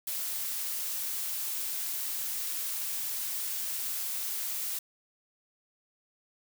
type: noise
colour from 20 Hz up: blue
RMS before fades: -34 dBFS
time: 0.07-4.79 s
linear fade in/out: 5 ms
effects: none